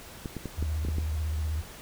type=clicks; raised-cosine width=3 ms; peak=-21 dBFS; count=7; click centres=0.258 / 0.367 / 0.457 / 0.626 / 0.85 / 0.886 / 0.984 s
type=tone with vibrato; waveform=sine; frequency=77.4 Hz; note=D#2; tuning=9 cents flat; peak=-27 dBFS; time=0.57-1.62 s; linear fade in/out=20 ms; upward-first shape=sine; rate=16 Hz; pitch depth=82 cents each way
effects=pink hiss -46 dBFS RMS until 1.81 s